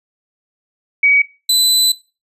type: tone pair in turn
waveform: sine / sawtooth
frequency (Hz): 2263 / 4009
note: C#7 / B7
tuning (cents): +35 / +25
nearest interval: minor seventh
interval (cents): 990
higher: second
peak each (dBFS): -8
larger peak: neither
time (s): 1.03-1.22 / 1.49-1.92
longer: second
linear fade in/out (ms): 5
effects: noise-tail reverb RT60 0.3 s tail -18 dB re dry + resampled to 32000 Hz